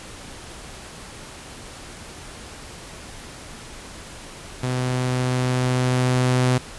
sawtooth tone with level ramp, 126.6 Hz, B2, 43 cents sharp, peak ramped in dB -18 to -12 dBFS, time 4.63-6.58 s, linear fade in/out 5 ms, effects pink hiss -39 dBFS RMS until 6.78 s + resampled to 24000 Hz

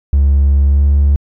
triangle tone with pitch glide, 69.9 to 71.2 Hz, C#2 to C#2, +15 to +47 cents, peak -4 dBFS, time 0.13-1.16 s, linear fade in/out 0 ms, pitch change +32 cents, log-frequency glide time 0.68-0.84 s, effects tanh soft clip ceiling -2 dBFS

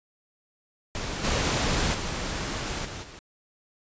pink noise with level steps, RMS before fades -32 / -25 / -31 / -37 / -44 dBFS, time 0.95-3.19 s, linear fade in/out 0 ms, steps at 1.23 / 1.93 / 2.84 / 3.02 s, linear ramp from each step 20 ms, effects resampled to 16000 Hz

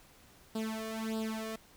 sawtooth tone with flanger, 220.9 Hz, A3, 7 cents sharp, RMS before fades -37 dBFS, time 0.55-1.56 s, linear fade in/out 5 ms, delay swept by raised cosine 0.23 to 1.73 ms, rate 1.6 Hz, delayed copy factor +0.9, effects pink hiss -60 dBFS RMS until 1.76 s

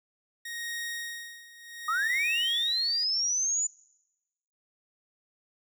sawtooth tone with tremolo, 1871 Hz, A#6, 6 cents sharp, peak -29 dBFS, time 0.45-3.04 s, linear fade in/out 5 ms, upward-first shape sine, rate 0.7 Hz, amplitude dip 85%
sine linear sweep, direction up, 1200 to 7040 Hz, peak -25 dBFS, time 1.88-3.67 s, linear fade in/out 5 ms
effects noise-tail reverb RT60 1.0 s tail -25 dB re dry

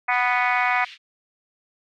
harmonic tone, 246.9 Hz, B3, in tune, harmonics 3 / 4 / 5 / 6 / 7 / 8 / 9 / 10, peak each -24 / -26 / -27 / -29 / -30 / -26 / -26 / -31 dBFS, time 0.08-0.85 s, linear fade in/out 10 ms
white band-pass noise, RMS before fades -42 dBFS, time 0.09-0.98 s, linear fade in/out 50 ms, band 2000 to 3500 Hz, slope 24 dB/octave
effects none

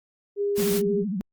sine tone, 405.3 Hz, G#4, 42 cents flat, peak -22 dBFS, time 0.36-1.05 s, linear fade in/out 50 ms
white noise, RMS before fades -31 dBFS, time 0.55-0.82 s, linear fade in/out 50 ms
sine tone with vibrato, 198.2 Hz, G3, 19 cents sharp, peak -25 dBFS, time 0.58-1.21 s, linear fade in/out 0 ms, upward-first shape sine, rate 13 Hz, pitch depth 180 cents each way
effects Opus 32 kbps

